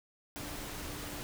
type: tone in noise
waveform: sine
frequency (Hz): 293.7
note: D4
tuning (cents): 0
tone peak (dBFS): -49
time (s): 0.36-1.23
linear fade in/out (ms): 0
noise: pink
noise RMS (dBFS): -42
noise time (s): 0.36-1.23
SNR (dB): -10
effects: none